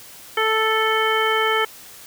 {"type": "harmonic tone", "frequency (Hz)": 440, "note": "A4", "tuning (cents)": 0, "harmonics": [1, 2, 3, 4, 5, 7], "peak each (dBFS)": [-22, -25, -22, -25, -25, -26], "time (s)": [0.37, 1.65], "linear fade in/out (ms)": 5, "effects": ["white hiss -42 dBFS RMS until 2.06 s"]}